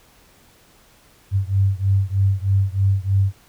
sine beating tone pair, 96.3 / 99.5 Hz, G2 / G2, -30 / +26 cents, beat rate 3.2 Hz, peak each -18 / -19 dBFS, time 1.31-3.33 s, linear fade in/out 50 ms, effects pink hiss -53 dBFS RMS until 3.48 s

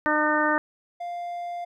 harmonic tone, 303 Hz, D#4, 46 cents flat, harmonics 1 / 2 / 3 / 4 / 5 / 6, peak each -27 / -27 / -27 / -27 / -27 / -27 dBFS, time 0.06-0.58 s, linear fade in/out 0 ms
triangle tone, 698.5 Hz, F5, in tune, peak -28 dBFS, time 1-1.65 s, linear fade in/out 10 ms
effects none

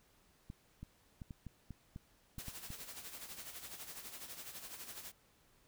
clicks, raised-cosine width 5 ms, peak -34 dBFS, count 10, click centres 0.501 / 0.83 / 1.218 / 1.308 / 1.467 / 1.707 / 1.961 / 2.383 / 2.483 / 2.704 s
white noise with tremolo, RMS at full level -47 dBFS, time 2.38-5.12 s, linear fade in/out 10 ms, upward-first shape sine, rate 12 Hz, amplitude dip 60%
effects pink hiss -70 dBFS RMS until 5.67 s

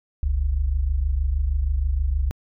sine tone pair together, 43.64 / 70 Hz, F1 / C#2, -1 / +18 cents, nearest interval minor sixth, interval 819 cents, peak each -23 / -20 dBFS, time 0.23-2.31 s, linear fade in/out 0 ms, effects tanh soft clip ceiling -11 dBFS

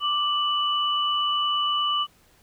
sine tone pair together, 1175.5 / 2967 Hz, D6 / F#7, +1 / +4 cents, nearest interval octave + major third, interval 1603 cents, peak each -24 dBFS, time 0-2.07 s, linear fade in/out 50 ms, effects pink hiss -59 dBFS RMS until 2.42 s

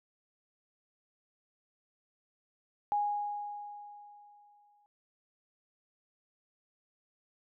sine tone with exponential decay, 825 Hz, G#5, 12 cents flat, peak -26 dBFS, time 2.92-4.86 s, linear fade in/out 0 ms, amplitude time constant 420 ms, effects none

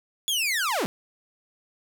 sawtooth linear sweep, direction down, 3438 to 150 Hz, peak -20 dBFS, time 0.28-0.86 s, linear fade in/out 0 ms, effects none

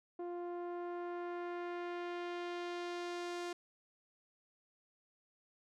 sawtooth tone with low-pass filter sweep, 350 Hz, F4, 4 cents sharp, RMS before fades -42 dBFS, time 0.19-3.53 s, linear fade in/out 5 ms, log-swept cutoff 700 to 7500 Hz, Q 0.87, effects none

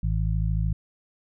harmonic tone, 53.5 Hz, A1, 48 cents flat, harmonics 1 / 2 / 3, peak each -24 / -27 / -29 dBFS, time 0.03-0.73 s, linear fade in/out 5 ms, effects none

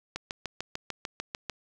click train, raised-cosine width 0.2 ms, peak -16 dBFS, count 10, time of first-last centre 0.16-1.497 s, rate 6.73 Hz, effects none

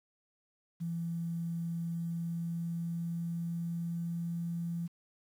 sine tone with pitch glide, 168.2 to 169.86 Hz, E3 to F3, +35 to -48 cents, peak -33 dBFS, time 0.8-4.88 s, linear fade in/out 20 ms, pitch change +17 cents, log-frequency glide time 1.84-4.38 s, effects 10-bit

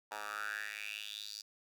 10% pulse tone with high-pass filter sweep, 104.8 Hz, G#2, 16 cents sharp, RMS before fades -43 dBFS, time 0.11-1.42 s, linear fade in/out 10 ms, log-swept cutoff 920 to 5000 Hz, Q 5.6, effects none

